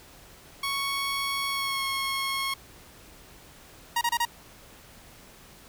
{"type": "tone with pitch glide", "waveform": "15% pulse", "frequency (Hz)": [1108.7, 1089], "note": ["C#6", "C#6"], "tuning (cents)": [0, -31], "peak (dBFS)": -21, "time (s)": [0.63, 2.54], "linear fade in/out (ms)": 5, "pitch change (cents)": -31, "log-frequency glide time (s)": [1.51, 1.83]}
{"type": "tone bursts", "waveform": "sawtooth", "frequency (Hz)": 944, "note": "A#5", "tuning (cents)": 22, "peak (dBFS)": -19, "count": 4, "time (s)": [3.96, 4.252], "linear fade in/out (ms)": 5, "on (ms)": 52, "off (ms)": 28}
{"effects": ["pink hiss -51 dBFS RMS until 5.68 s"]}